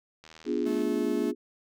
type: click train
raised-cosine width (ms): 0.2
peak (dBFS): -31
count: 47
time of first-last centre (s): 0.24-0.818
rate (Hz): 79.6
type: chord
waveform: sine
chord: B diminished seventh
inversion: none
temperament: equal with one note detuned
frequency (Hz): 246.9 / 293.7 / 350.6 / 415.3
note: B3 / D4 / F4 / Ab4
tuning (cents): 0 / 0 / +7 / 0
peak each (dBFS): -31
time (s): 0.45-1.35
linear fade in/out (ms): 50
type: tone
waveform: 45% pulse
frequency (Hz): 217.4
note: A3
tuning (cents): -21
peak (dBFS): -34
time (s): 0.65-1.32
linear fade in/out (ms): 20
effects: none